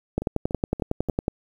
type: two click trains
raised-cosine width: 2 ms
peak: -9 / -18 dBFS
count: 13 / 4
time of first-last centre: 0.18-1.281 / 0.22-1.087 s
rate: 10.9 / 3.46 Hz
effects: 8-bit